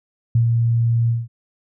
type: tone with ADSR envelope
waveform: sine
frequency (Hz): 116.54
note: A#2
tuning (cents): 0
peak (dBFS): -11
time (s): 0.35-1.28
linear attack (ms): 4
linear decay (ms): 100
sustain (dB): -3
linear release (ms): 190
effects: none